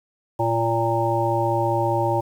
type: harmonic tone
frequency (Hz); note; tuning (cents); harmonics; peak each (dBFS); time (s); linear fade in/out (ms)
115; A#2; -23; 1 / 3 / 5 / 7 / 8; -25 / -25 / -25 / -25 / -25; 0.39-2.21; 10
effects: 8-bit